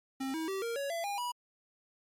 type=tone with pitch steps; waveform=square; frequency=267 / 321.2 / 386.4 / 464.9 / 559.3 / 672.8 / 809.4 / 973.7 Hz; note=C4 / E4 / G4 / A#4 / C#5 / E5 / G#5 / B5; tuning=+35 / -45 / -25 / -5 / +15 / +35 / -45 / -25 cents; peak=-34 dBFS; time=0.2-1.32 s; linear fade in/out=10 ms; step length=140 ms; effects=MP3 64 kbps